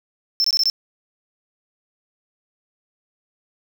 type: tone bursts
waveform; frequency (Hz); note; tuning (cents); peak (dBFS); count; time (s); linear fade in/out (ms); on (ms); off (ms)
triangle; 5340; E8; +22; -14; 5; 0.4-0.699; 0; 43; 21
effects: none